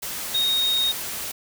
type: tone in noise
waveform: sine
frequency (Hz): 3729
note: A#7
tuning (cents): 0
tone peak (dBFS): -19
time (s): 0.34-0.92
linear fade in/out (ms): 10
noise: white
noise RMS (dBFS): -31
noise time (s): 0.02-1.32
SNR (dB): +9
effects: none